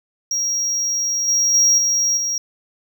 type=tone with level steps; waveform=triangle; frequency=5640 Hz; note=F8; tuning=16 cents sharp; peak=-17 / -13 / -10 / -14 / -18 dBFS; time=0.31-2.38 s; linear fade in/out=2 ms; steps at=1.28 / 1.54 / 1.78 / 2.17 s; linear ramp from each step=2 ms; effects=none